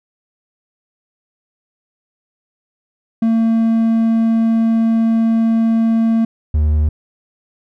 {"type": "tone pair in turn", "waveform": "triangle", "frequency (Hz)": [226.3, 75.91], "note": ["A3", "D#2"], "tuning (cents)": [49, -42], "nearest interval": "octave + perfect fifth", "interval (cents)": 1891, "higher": "first", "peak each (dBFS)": -9, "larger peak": "neither", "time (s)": [[3.22, 6.25], [6.54, 6.89]], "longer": "first", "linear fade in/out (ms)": 5, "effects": []}